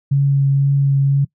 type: tone with vibrato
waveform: sine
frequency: 138.9 Hz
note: C#3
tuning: 4 cents sharp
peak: -11 dBFS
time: 0.11-1.25 s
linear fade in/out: 10 ms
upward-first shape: triangle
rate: 2 Hz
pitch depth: 14 cents each way
effects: noise-tail reverb RT60 0.1 s tail -22 dB re dry